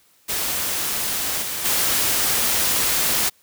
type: noise with level steps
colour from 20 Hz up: white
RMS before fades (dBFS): -24 / -27 / -20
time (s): 0.28-3.3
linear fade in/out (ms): 20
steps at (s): 1.41 / 1.64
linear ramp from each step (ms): 20
effects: white hiss -58 dBFS RMS until 3.42 s